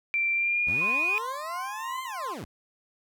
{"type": "tone with pitch glide", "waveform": "sine", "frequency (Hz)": [2354, 2471], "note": ["D7", "D#7"], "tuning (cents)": [3, -13], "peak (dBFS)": -23, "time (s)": [0.14, 1.18], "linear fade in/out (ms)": 0, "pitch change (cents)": 84, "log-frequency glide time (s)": [0.33, 0.81]}
{"type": "linear two-way sweep", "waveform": "20% pulse", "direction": "up then down", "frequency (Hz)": [64, 1054, 64], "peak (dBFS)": -31, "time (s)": [0.67, 2.45], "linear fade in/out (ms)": 5, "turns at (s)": 2.03}
{"type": "tone with tremolo", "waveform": "sine", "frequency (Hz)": 1046.5, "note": "C6", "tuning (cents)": 0, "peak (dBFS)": -31, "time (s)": [0.81, 2.34], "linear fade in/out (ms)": 5, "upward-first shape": "sine", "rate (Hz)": 2.9, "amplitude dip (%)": 45}
{"effects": []}